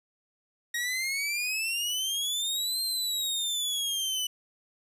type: exponential two-way sweep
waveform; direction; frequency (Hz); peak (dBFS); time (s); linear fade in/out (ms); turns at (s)
sawtooth; up then down; 1879 to 4186 to 2974; -25; 0.74-4.27; 5; 2.82
effects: resampled to 32000 Hz + 11-bit

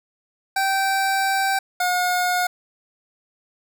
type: tone pair in turn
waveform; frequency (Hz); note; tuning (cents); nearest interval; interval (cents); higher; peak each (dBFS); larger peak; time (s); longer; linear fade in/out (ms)
25% pulse; 777 / 720.6; G5 / F#5; -16 / -46; minor second; 130; first; -15; neither; 0.56-1.59 / 1.8-2.47; first; 5
effects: none

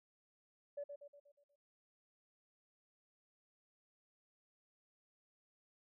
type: tone with echo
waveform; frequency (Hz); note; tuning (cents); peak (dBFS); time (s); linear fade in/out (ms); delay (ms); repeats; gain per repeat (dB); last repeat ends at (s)
sine; 574; D5; -40; -40; 0.77-0.84; 10; 120; 6; -6; 1.56
effects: tanh soft clip ceiling -36 dBFS

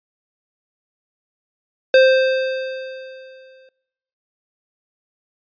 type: tone with exponential decay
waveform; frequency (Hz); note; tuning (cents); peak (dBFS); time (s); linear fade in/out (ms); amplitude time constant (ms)
square; 523.3; C5; 0; -8; 1.94-3.69; 2; 380
effects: noise-tail reverb RT60 1.0 s tail -25 dB re dry + resampled to 11025 Hz

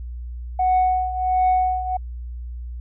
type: tone with tremolo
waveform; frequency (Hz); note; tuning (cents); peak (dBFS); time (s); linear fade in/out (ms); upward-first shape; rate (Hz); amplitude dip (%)
sine; 740; F#5; 0; -12; 0.59-1.97; 5; triangle; 1.4; 80
effects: tanh soft clip ceiling -12 dBFS + added 60 Hz sine -29 dBFS peak until 2.8 s

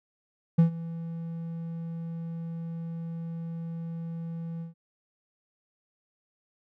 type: tone with ADSR envelope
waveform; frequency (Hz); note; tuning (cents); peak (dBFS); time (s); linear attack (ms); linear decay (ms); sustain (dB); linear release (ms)
triangle; 166.1; E3; +13; -12; 0.58-4.74; 11; 110; -19; 130
effects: none

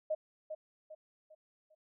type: tone with echo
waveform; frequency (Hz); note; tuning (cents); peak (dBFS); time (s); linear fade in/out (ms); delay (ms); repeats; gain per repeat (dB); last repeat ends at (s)
sine; 622; D#5; -1; -30; 0.1-0.15; 10; 400; 4; -8; 1.75
effects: none

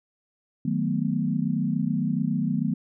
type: chord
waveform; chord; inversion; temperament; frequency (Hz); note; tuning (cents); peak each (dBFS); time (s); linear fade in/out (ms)
sine; B dominant seventh; first; equal; 155.56 / 185 / 220 / 246.9; D#3 / F#3 / A3 / B3; 0 / 0 / 0 / 0; -28; 0.65-2.74; 5
effects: none

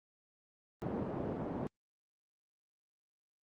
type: band-pass noise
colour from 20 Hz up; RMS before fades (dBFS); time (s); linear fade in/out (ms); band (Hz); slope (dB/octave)
pink; -38; 0.82-1.67; 0; 140 to 600; 12
effects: Opus 24 kbps

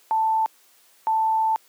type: tone pair in turn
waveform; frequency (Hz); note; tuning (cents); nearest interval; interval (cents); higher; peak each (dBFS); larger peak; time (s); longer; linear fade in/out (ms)
sine; 884 / 884; A5 / A5; +8 / +8; unison; 0; neither; -18; neither; 0.11-0.46 / 1.07-1.56; second; 0
effects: white hiss -57 dBFS RMS until 1.68 s + high-pass 300 Hz 12 dB/octave

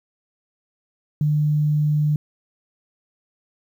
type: tone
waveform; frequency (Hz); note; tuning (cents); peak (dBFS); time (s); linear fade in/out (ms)
sine; 150; D3; +37; -16; 1.21-2.16; 2
effects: 9-bit

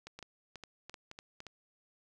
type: clicks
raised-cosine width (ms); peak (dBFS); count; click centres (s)
0.2; -29; 11; 0.07 / 0.19 / 0.227 / 0.557 / 0.637 / 0.896 / 0.942 / 1.114 / 1.189 / 1.404 / 1.467
effects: none

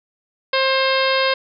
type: harmonic tone with a mistuned harmonic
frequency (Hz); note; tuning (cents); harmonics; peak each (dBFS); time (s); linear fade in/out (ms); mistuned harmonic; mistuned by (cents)
531; C5; +25; 1 / 2 / 3 / 4 / 5 / 6 / 7 / 8 / 9; -19 / -22 / -24 / -25 / -26 / -27 / -27 / -28 / -29; 0.53-1.34; 5; 9; +40
effects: none

